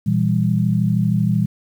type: chord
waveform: sine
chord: E diminished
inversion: second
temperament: just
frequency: 118.67 / 164.81 / 197.78 Hz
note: Bb2 / E3 / G3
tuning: +31 / 0 / +16 cents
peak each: -19 dBFS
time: 0.06-1.46 s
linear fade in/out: 10 ms
effects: 8-bit